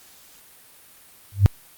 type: tone with exponential growth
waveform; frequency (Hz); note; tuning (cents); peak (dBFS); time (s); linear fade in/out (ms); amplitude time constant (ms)
sine; 99.3; G2; +23; -5; 1.32-1.46; 0; 29
effects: white hiss -50 dBFS RMS until 1.77 s + Opus 48 kbps